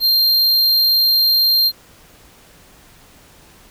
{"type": "tone", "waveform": "square", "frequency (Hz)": 4186, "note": "C8", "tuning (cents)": 0, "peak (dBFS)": -12, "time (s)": [0, 1.72], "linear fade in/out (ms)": 50, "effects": ["pink hiss -47 dBFS RMS until 3.7 s"]}